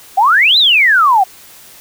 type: exponential two-way sweep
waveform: sine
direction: up then down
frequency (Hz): 729 to 4100 to 729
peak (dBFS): -6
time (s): 0.17-1.24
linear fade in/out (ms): 10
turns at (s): 0.58
effects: white hiss -39 dBFS RMS until 1.8 s